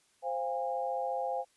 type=chord; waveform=sine; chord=F minor; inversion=second; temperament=equal with one note detuned; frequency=523.3 / 698.5 / 813 Hz; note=C5 / F5 / Ab5; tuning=0 / 0 / -37 cents; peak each=-35 / -36 / -35 dBFS; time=0.22-1.45 s; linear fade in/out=50 ms; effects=white hiss -69 dBFS RMS until 1.56 s + resampled to 24000 Hz